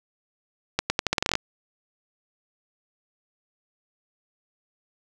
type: accelerating click train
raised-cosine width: 0.2 ms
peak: -4 dBFS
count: 12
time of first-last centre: 0.79-1.354 s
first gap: 110 ms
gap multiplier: 0.83
effects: none